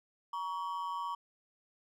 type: ring-modulated tone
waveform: triangle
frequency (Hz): 1036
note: C6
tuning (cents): -17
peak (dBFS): -30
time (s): 0.33-1.15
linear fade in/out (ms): 5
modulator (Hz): 88.4
effects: none